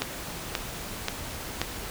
click train, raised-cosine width 0.2 ms, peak -8 dBFS, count 4, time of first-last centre 0.02-1.616 s, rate 1.88 Hz, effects pink hiss -37 dBFS RMS until 1.9 s

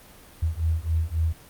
sine beating tone pair, 79.2 / 82.9 Hz, D#2 / E2, +31 / +10 cents, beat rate 3.7 Hz, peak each -25 / -25 dBFS, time 0.42-1.33 s, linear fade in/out 10 ms, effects pink hiss -49 dBFS RMS until 1.49 s + Opus 32 kbps

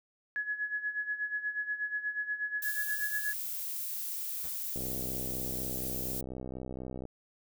sine tone with tremolo, 1691 Hz, G#6, 31 cents sharp, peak -29 dBFS, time 0.36-3.33 s, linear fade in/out 0 ms, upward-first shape sine, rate 8.3 Hz, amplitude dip 75%
violet noise, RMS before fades -37 dBFS, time 2.62-6.21 s, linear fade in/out 5 ms
pink noise with exponential decay, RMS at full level -46 dBFS, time 4.44-4.62 s, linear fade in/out 0 ms, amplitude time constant 39 ms
click train, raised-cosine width 2 ms, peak -27 dBFS, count 148, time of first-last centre 4.76-7.053 s, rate 64.1 Hz
effects none

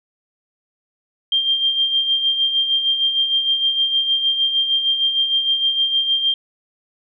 sine tone with tremolo, 3184 Hz, G7, 26 cents sharp, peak -13 dBFS, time 1.32-6.34 s, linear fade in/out 2 ms, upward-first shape sine, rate 6.5 Hz, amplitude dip 55%, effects none

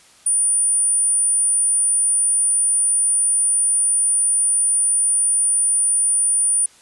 sine tone, 9397 Hz, D9, in tune, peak -14 dBFS, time 0.26-6.66 s, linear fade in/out 5 ms, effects white hiss -50 dBFS RMS until 6.81 s + resampled to 24000 Hz

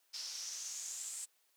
pink noise with band-pass filter sweep, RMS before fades -44 dBFS, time 0.13-1.26 s, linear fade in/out 20 ms, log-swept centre 5100 to 8100 Hz, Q 5.5, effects white hiss -74 dBFS RMS until 1.56 s + high-pass 400 Hz 12 dB/octave

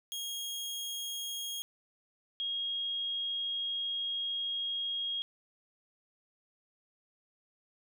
sawtooth / sine tone pair in turn, 3269 / 3269 Hz, G#7 / G#7, -28 / -28 cents, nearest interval unison, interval 0 cents, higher neither, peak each -33 / -32 dBFS, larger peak second, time 0.12-1.62 / 2.4-5.22 s, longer second, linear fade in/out 0 ms, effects none

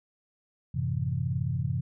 sine chord, F# half-diminished seventh, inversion none, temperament equal, 92.5 / 110 / 130.81 / 164.81 Hz, F#2 / A2 / C3 / E3, 0 / 0 / 0 / 0 cents, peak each -33 / -35 / -29 / -34 dBFS, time 0.74-1.81 s, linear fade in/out 10 ms, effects none

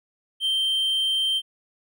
triangle tone, 3136 Hz, G7, in tune, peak -19 dBFS, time 0.4-1.42 s, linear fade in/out 50 ms, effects none

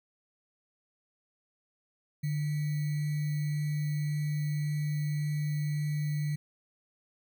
sine tone with sample-and-hold, 149.1 Hz, D3, 27 cents sharp, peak -28 dBFS, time 2.23-6.36 s, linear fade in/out 10 ms, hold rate 2100 Hz, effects none

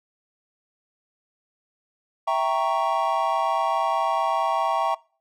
triangle chord, E diminished seventh, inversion none, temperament equal, 659.3 / 784 / 932.3 / 1108.7 Hz, E5 / G5 / Bb5 / Db6, 0 / 0 / 0 / 0 cents, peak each -24 dBFS, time 2.27-4.95 s, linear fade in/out 10 ms, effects noise-tail reverb RT60 0.4 s tail -23 dB re dry

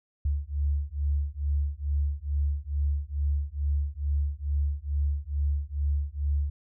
sine beating tone pair, 70.9 / 73.2 Hz, C#2 / D2, +40 / -5 cents, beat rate 2.3 Hz, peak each -28 / -28 dBFS, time 0.25-6.5 s, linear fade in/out 5 ms, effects none

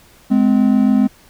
triangle tone pair together, 210 / 257.2 Hz, G#3 / C4, +19 / -30 cents, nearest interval major third, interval 351 cents, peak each -11 dBFS, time 0.3-1.08 s, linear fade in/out 20 ms, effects pink hiss -48 dBFS RMS until 1.29 s

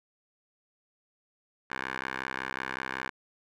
10% pulse tone with band-pass filter, 65.41 Hz, C2, in tune, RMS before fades -36 dBFS, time 1.7-3.1 s, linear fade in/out 10 ms, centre 1600 Hz, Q 2, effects none

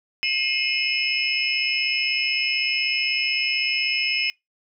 sine tone cluster, 2143 / 2476 / 2612 / 2953 / 5200 Hz, C7 / D#7 / E7 / F#7 / E8, +41 / -9 / -17 / -4 / -24 cents, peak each -27 dBFS, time 0.23-4.3 s, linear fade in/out 0 ms, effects noise-tail reverb RT60 0.2 s tail -26 dB re dry

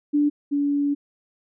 sine tone pair in turn, 292.6 / 286.1 Hz, D4 / D4, -6 / -45 cents, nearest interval unison, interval 39 cents, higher first, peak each -16 / -19 dBFS, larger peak first, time 0.13-0.3 / 0.51-0.95 s, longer second, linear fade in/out 20 ms, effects none

